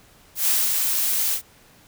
blue noise with ADSR envelope, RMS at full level -19 dBFS, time 0.35-1.42 s, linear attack 120 ms, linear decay 220 ms, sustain -3 dB, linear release 94 ms, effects pink hiss -53 dBFS RMS until 1.87 s

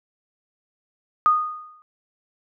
sine tone with exponential decay, 1234 Hz, D#6, 15 cents flat, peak -11 dBFS, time 1.26-1.82 s, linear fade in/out 0 ms, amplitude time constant 120 ms, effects none

